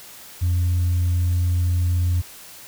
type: tone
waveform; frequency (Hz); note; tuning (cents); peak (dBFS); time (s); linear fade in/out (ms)
sine; 88; F2; +14; -15; 0.41-2.22; 20
effects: tanh soft clip ceiling -15 dBFS + white hiss -42 dBFS RMS until 2.67 s